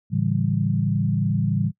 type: chord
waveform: sine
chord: A dominant seventh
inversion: none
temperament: equal with one note detuned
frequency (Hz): 110 / 141.67 / 164.81 / 196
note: A2 / C#3 / E3 / G3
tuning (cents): 0 / +38 / 0 / 0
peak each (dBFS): -24 / -24 / -25 / -25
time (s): 0.1-1.72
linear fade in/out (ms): 50
effects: noise-tail reverb RT60 0.1 s tail -24 dB re dry